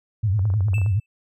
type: tone with vibrato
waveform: sine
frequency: 100.5 Hz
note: G2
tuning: 44 cents sharp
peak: -17 dBFS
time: 0.23-1 s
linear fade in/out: 10 ms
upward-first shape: triangle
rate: 9.6 Hz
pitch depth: 210 cents each way
type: clicks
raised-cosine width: 1 ms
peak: -26 dBFS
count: 10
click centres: 0.393 / 0.454 / 0.502 / 0.539 / 0.607 / 0.684 / 0.734 / 0.782 / 0.816 / 0.862 s
type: tone with exponential decay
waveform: triangle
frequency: 2639 Hz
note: E7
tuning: 1 cent sharp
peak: -27 dBFS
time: 0.74-1.06 s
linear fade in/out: 2 ms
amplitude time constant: 68 ms
effects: none